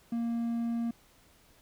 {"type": "tone", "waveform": "triangle", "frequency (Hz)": 233.1, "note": "A#3", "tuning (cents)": 0, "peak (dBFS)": -27, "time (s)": [0.12, 0.91], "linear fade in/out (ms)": 5, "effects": ["pink hiss -62 dBFS RMS until 1.61 s"]}